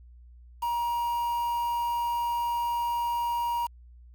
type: tone with quantisation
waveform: triangle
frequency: 948 Hz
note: A#5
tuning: 29 cents sharp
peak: -24 dBFS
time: 0.62-3.67 s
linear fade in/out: 10 ms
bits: 7
effects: added 60 Hz sine -48 dBFS peak until 4.14 s